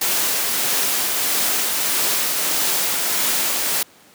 white noise with tremolo, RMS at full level -19 dBFS, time 0.01-3.83 s, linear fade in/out 5 ms, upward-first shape triangle, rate 1.6 Hz, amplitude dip 25%, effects pink hiss -49 dBFS RMS until 4.14 s + high-pass 200 Hz 12 dB/octave

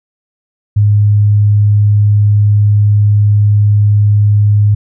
sine tone, 103.8 Hz, G#2, in tune, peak -5 dBFS, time 0.76-4.75 s, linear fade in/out 10 ms, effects none

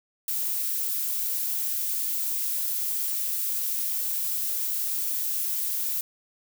violet noise, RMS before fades -28 dBFS, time 0.28-6.01 s, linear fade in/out 2 ms, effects none

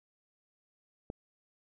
click, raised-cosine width 2 ms, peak -25 dBFS, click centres 1.101 s, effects none

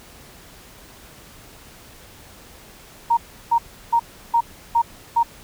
sine tone bursts, 932.3 Hz, A#5, in tune, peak -13 dBFS, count 6, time 3.1-5.232 s, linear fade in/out 10 ms, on 72 ms, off 340 ms, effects pink hiss -45 dBFS RMS until 5.43 s

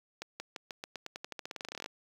accelerating click train, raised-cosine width 0.2 ms, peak -22 dBFS, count 24, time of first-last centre 0.22-1.86 s, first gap 180 ms, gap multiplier 0.9, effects high-pass 150 Hz 12 dB/octave + 8-bit

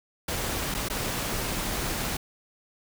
pink noise with dropouts, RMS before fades -30 dBFS, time 0.28-2.17 s, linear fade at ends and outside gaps 5 ms, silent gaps 0.743-0.747 / 0.886-0.899 s, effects none

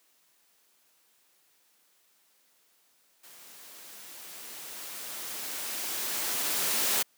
white noise with level ramp, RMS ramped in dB -52 to -26 dBFS, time 3.23-7.03 s, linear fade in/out 10 ms, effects white hiss -67 dBFS RMS until 7.17 s + high-pass 200 Hz 12 dB/octave

